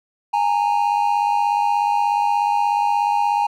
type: tone pair together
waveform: triangle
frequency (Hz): 826.3 / 923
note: G#5 / A#5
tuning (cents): -9 / -17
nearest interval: major second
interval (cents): 192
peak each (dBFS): -16 / -18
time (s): 0.33-3.47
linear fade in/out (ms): 10
effects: none